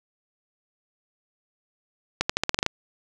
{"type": "accelerating click train", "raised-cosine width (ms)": 0.2, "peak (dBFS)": -4, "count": 9, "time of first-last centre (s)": [2.21, 2.664], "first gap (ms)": 85, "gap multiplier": 0.88, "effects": []}